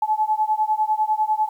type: beating tone pair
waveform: sine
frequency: 856 / 866 Hz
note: A5 / A5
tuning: -48 / -28 cents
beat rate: 10 Hz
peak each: -21 dBFS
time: 0.02-1.49 s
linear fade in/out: 5 ms
effects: 9-bit